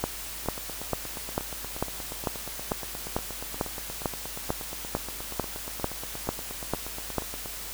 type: two click trains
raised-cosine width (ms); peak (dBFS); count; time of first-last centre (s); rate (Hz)
1; -11 / -23; 17 / 60; 0.04-7.183 / 0.46-7.459; 2.24 / 8.43
effects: added 50 Hz sine -46 dBFS peak until 7.73 s + white hiss -38 dBFS RMS until 7.73 s